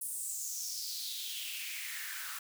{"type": "noise with high-pass filter sweep", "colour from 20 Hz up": "white", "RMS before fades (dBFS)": -40, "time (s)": [0.01, 2.39], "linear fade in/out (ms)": 5, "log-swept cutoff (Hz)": [9900, 1300], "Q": 4.2, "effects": []}